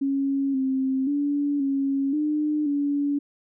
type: tone with pitch steps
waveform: sine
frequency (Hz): 275 / 264.6 / 287.4 / 274.5 / 301.3 / 286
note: C#4 / C4 / D4 / C#4 / D4 / D4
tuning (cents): -14 / +20 / -37 / -17 / +44 / -46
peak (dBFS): -21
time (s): 0.01-3.19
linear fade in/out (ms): 10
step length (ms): 530
effects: none